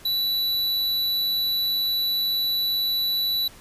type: tone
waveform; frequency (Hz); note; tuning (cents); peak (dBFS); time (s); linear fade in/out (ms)
square; 3951; B7; 0; -22; 0.05-3.48; 5
effects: pink hiss -48 dBFS RMS until 3.6 s + resampled to 32000 Hz